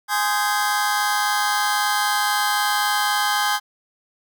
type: chord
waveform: sawtooth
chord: Ab major seventh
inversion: none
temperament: just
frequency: 830.6 / 1038.3 / 1245.9 / 1557.4 Hz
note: Ab5 / C6 / Eb6 / G6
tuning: 0 / -14 / +2 / -12 cents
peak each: -18 / -22 / -22 / -21 dBFS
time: 0.08-3.6 s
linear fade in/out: 50 ms
effects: none